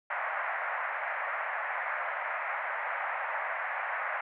white band-pass noise, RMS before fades -34 dBFS, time 0.1-4.21 s, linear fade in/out 5 ms, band 600 to 2100 Hz, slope 48 dB/octave, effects none

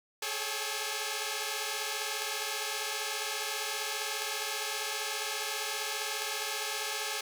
5% pulse tone cluster, 419.5 / 434.5 / 553 / 795 / 859 Hz, G#4 / A4 / C#5 / G5 / A5, +17 / -22 / -4 / +24 / -42 cents, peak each -28 dBFS, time 0.22-7.21 s, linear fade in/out 5 ms, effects none

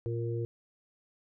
harmonic tone, 116.54 Hz, A#2, in tune, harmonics 1 / 3 / 4, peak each -32 / -37 / -38 dBFS, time 0.06-0.45 s, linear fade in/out 0 ms, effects none

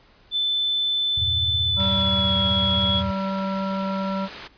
sine tone with pitch glide, 3520 to 3347 Hz, A7 to G#7, 0 to +13 cents, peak -20 dBFS, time 0.31-3.03 s, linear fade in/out 50 ms, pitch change -87 cents, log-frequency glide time 1.64-2.37 s
sine chord, E diminished, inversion none, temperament equal, 82.41 / 98 / 116.54 Hz, E2 / G2 / Bb2, 0 / 0 / 0 cents, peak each -28 / -31 / -32 dBFS, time 1.17-3.11 s, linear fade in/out 10 ms
harmonic tone, 193.1 Hz, G3, 26 cents flat, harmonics 1 / 3 / 5 / 7, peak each -25 / -30 / -32 / -33 dBFS, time 1.76-4.29 s, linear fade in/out 50 ms
white low-pass noise, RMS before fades -40 dBFS, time 1.79-4.48 s, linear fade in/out 10 ms, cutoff 4200 Hz, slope 12 dB/octave
effects pink hiss -55 dBFS RMS until 4.57 s + resampled to 11025 Hz

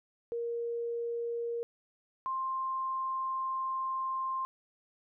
sine tone pair in turn, 469.2 / 1053.3 Hz, A#4 / C6, +11 / +11 cents, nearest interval octave + major second, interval 1400 cents, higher second, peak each -32 / -31 dBFS, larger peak second, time 0.32-1.63 / 2.26-4.45 s, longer second, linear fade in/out 0 ms, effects none

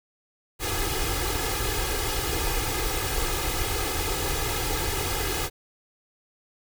pink noise with comb filter, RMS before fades -27 dBFS, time 0.59-5.5 s, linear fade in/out 50 ms, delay 2.4 ms, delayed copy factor +0.9, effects none

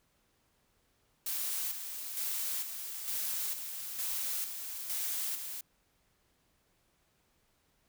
blue noise with tremolo, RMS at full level -35 dBFS, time 1.26-5.61 s, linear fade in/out 5 ms, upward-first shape square, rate 1.1 Hz, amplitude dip 50%, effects pink hiss -73 dBFS RMS until 7.88 s

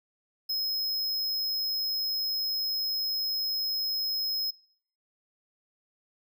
square tone, 5130 Hz, E8, 48 cents flat, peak -28 dBFS, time 0.49-4.51 s, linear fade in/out 10 ms, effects noise-tail reverb RT60 0.7 s tail -26 dB re dry

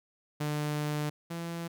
sawtooth tone pair in turn, 149.3 / 168.57 Hz, D3 / E3, +29 / +39 cents, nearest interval major second, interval 210 cents, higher second, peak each -26 / -31 dBFS, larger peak first, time 0.4-1.1 / 1.3-1.68 s, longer first, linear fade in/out 10 ms, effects none

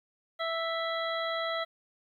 harmonic tone, 659.3 Hz, E5, in tune, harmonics 1 / 2 / 3 / 5 / 6, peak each -33 / -35 / -37 / -40 / -41 dBFS, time 0.39-1.65 s, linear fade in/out 20 ms, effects 11-bit

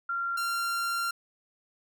sine / 45% pulse tone pair in turn, 1381 / 1381 Hz, F6 / F6, -20 / -20 cents, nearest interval unison, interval 0 cents, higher neither, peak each -28 dBFS, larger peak neither, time 0.09-0.37 / 0.37-1.11 s, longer second, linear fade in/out 5 ms, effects none

